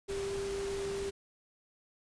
sine tone in noise, 395.1 Hz, G4, 14 cents sharp, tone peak -34 dBFS, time 0.08-1.11 s, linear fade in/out 20 ms, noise pink, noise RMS -43 dBFS, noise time 0.08-1.11 s, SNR +6 dB, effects resampled to 22050 Hz

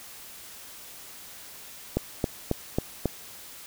click train, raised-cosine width 2 ms, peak -10 dBFS, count 5, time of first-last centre 1.97-3.057 s, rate 3.68 Hz, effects white hiss -45 dBFS RMS until 3.66 s

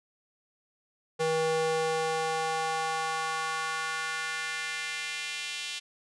square tone with high-pass filter sweep, 160 Hz, D#3, 49 cents sharp, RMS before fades -31 dBFS, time 1.19-5.8 s, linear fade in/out 20 ms, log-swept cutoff 400 to 3000 Hz, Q 1.9, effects resampled to 22050 Hz

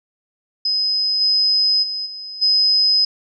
sine tone with level steps, 5050 Hz, D#8, 25 cents sharp, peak -16 / -13 / -22 / -29 / -12 dBFS, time 0.65-3.05 s, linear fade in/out 5 ms, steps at 1.2 / 1.82 / 2.05 / 2.41 s, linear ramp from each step 20 ms, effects none

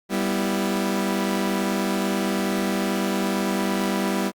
sawtooth chord, E minor, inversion first, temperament equal with one note detuned, 196 / 245.1 / 329.6 Hz, G3 / B3 / E4, 0 / -13 / 0 cents, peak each -20 / -24 / -24 dBFS, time 0.09-4.32 s, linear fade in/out 50 ms, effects Opus 48 kbps

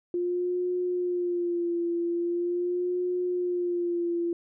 sine tone with vibrato, 350.8 Hz, F4, 8 cents sharp, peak -25 dBFS, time 0.14-4.33 s, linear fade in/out 2 ms, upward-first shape sine, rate 0.42 Hz, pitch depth 44 cents each way, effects none

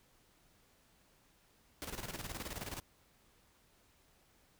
pink noise with tremolo, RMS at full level -42 dBFS, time 1.82-2.8 s, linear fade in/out 0 ms, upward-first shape square, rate 19 Hz, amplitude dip 65%, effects pink hiss -69 dBFS RMS until 4.59 s

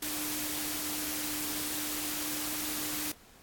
sine tone in noise, 301.7 Hz, D4, 47 cents sharp, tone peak -41 dBFS, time 0.02-3.12 s, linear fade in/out 5 ms, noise white, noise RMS -35 dBFS, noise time 0.02-3.12 s, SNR -9 dB, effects pink hiss -57 dBFS RMS until 3.42 s + AAC 64 kbps

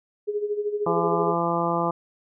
sine tone with tremolo, 415.3 Hz, G#4, in tune, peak -21 dBFS, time 0.27-1.35 s, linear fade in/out 20 ms, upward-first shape sine, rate 13 Hz, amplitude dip 70%
harmonic tone, 170 Hz, F3, 46 cents flat, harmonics 1 / 2 / 3 / 4 / 5 / 6 / 7, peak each -29 / -29 / -29 / -29 / -29 / -29 / -29 dBFS, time 0.86-1.91 s, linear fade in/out 5 ms
effects none

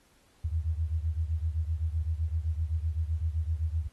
sine beating tone pair, 77.78 / 85.58 Hz, D#2 / F2, 0 / -35 cents, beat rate 7.8 Hz, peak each -29 / -32 dBFS, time 0.44-3.88 s, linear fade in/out 10 ms, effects pink hiss -65 dBFS RMS until 3.92 s + AAC 32 kbps

